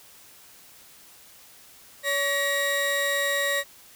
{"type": "tone pair together", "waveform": "35% pulse", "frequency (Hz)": [564.4, 1900], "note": ["C#5", "A#6"], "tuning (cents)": [31, 33], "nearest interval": "octave + major sixth", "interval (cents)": 2102, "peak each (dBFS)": [-26, -23], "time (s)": [2.03, 3.64], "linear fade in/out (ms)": 50, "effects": ["white hiss -51 dBFS RMS until 3.95 s"]}